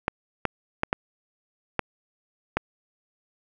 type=clicks; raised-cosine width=0.5 ms; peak=-7 dBFS; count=6; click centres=0.081 / 0.453 / 0.834 / 0.929 / 1.793 / 2.57 s; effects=none